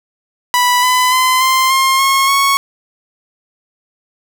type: tone with pitch steps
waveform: sawtooth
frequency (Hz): 986 / 1005 / 1024.3 / 1044 / 1064.1 / 1084.6 / 1105.5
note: B5 / B5 / C6 / C6 / C6 / C#6 / C#6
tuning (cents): -3 / +30 / -37 / -4 / +29 / -38 / -5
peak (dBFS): -6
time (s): 0.54-2.57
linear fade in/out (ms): 0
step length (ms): 290
effects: none